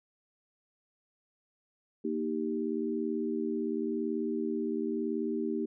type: chord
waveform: sine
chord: Eb major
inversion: second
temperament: equal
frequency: 233.1 / 311.1 / 392 Hz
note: Bb3 / Eb4 / G4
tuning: 0 / 0 / 0 cents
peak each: -34 dBFS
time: 2.04-5.66 s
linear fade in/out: 10 ms
effects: none